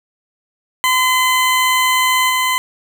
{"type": "tone with level steps", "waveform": "20% pulse", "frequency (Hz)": 1022, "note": "C6", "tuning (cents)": -41, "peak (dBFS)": [-7, -9], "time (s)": [0.84, 2.58], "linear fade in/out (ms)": 0, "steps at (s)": 2.29, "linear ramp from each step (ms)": 10, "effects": []}